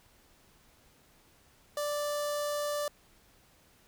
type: tone with notch filter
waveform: sawtooth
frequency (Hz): 587.3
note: D5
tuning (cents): 0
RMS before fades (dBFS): -33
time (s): 1.77-2.88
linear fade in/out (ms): 2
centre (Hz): 2300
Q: 1.4
effects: pink hiss -63 dBFS RMS until 3.87 s